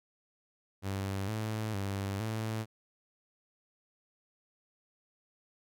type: tone with pitch steps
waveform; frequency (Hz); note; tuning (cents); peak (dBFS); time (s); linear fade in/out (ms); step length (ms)
sawtooth; 97.6 / 108.9 / 98.6 / 110.2; G2 / A2 / G2 / A2; -7 / -17 / +11 / +3; -29; 0.82-2.66; 50; 460
effects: none